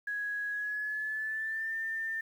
sine tone with pitch glide, 1666 to 1795.9 Hz, G#6 to A6, +5 to +35 cents, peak -32 dBFS, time 0.07-2.21 s, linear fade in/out 5 ms, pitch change +130 cents, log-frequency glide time 0.51-1.73 s, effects 10-bit

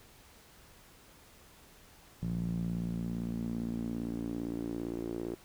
sawtooth tone with band-pass filter sweep, 57.6 Hz, A#1, 20 cents flat, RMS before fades -36 dBFS, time 2.22-5.35 s, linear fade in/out 0 ms, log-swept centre 160 to 360 Hz, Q 4.1, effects pink hiss -58 dBFS RMS until 5.44 s

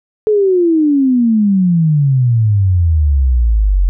sine exponential sweep, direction down, 436 to 43.65 Hz, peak -8 dBFS, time 0.27-3.89 s, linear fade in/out 0 ms, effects none

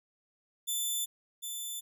10% pulse tone with echo, 3520 Hz, A7, in tune, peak -23 dBFS, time 0.67-1.06 s, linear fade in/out 20 ms, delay 750 ms, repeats 1, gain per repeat -6 dB, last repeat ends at 1.81 s, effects none

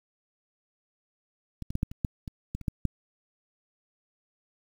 clicks, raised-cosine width 5 ms, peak -23 / -23 / -15 / -13 / -28 / -14 / -24 / -20 / -30 / -15 / -13 dBFS, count 11, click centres 1.623 / 1.705 / 1.754 / 1.831 / 1.915 / 2.048 / 2.278 / 2.55 / 2.613 / 2.682 / 2.853 s, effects 8-bit

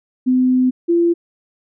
sine tone pair in turn, 254.8 / 341.5 Hz, C4 / F4, -46 / -39 cents, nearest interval perfect fourth, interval 507 cents, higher second, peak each -11 dBFS, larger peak neither, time 0.26-0.71 / 0.88-1.14 s, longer first, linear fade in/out 20 ms, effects none

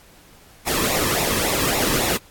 pink noise with flanger, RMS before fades -21 dBFS, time 0.66-2.18 s, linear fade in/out 20 ms, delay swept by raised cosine 0.63 to 1.41 ms, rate 3.6 Hz, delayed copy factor -0.65, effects pink hiss -50 dBFS RMS until 2.3 s + AAC 64 kbps

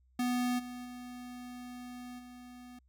square tone with level steps, 246.9 Hz, B3, in tune, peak -30 / -42 / -44 / -49 dBFS, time 0.19-2.79 s, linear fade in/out 5 ms, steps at 0.58 / 0.84 / 2.18 s, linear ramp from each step 20 ms, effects added 63 Hz sine -64 dBFS peak until 2.88 s

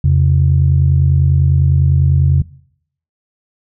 sine tone pair together, 85.5 / 135.5 Hz, F2 / C#3, -36 / -39 cents, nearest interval minor sixth, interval 797 cents, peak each -10 dBFS, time 0.04-2.42 s, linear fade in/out 5 ms, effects noise-tail reverb RT60 0.7 s tail -21 dB re dry + tanh soft clip ceiling -1 dBFS

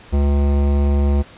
sine tone with hard clipping, 71 Hz, C#2, 42 cents sharp, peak -15 dBFS, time 0.12-1.23 s, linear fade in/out 20 ms, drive 17 dB, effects pink hiss -43 dBFS RMS until 1.37 s + resampled to 8000 Hz

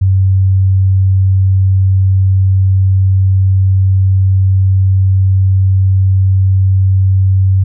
sine tone, 95.4 Hz, G2, 47 cents flat, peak -6 dBFS, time 0.01-7.64 s, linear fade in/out 10 ms, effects none

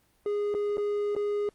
triangle tone with dropouts, 412.4 Hz, G#4, 12 cents flat, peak -24 dBFS, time 0.26-1.49 s, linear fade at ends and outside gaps 1 ms, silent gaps 0.542-0.548 / 0.771-0.78 / 1.151-1.164 s, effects pink hiss -67 dBFS RMS until 1.54 s + Opus 24 kbps

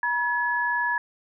sine tone pair together, 963 / 1700 Hz, B5 / G#6, -44 / +40 cents, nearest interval minor seventh, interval 984 cents, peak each -26 / -24 dBFS, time 0.03-0.98 s, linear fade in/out 2 ms, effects none

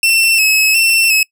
sawtooth tone with vibrato, 2633 Hz, E7, 3 cents flat, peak -6 dBFS, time 0.03-1.23 s, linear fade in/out 2 ms, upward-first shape square, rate 1.4 Hz, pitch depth 39 cents each way, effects noise-tail reverb RT60 0.1 s tail -25 dB re dry

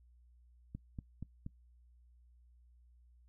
click train, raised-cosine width 5 ms, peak -30 dBFS, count 4, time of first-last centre 0.75-1.464 s, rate 4.2 Hz, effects noise-tail reverb RT60 0.1 s tail -21 dB re dry + added 60 Hz sine -61 dBFS peak until 3.28 s

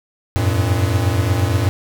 square tone cluster, 89.3 / 97.7 / 114.4 Hz, F2 / G2 / A#2, +39 / -5 / -32 cents, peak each -20 dBFS, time 0.36-1.69 s, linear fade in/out 0 ms, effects none

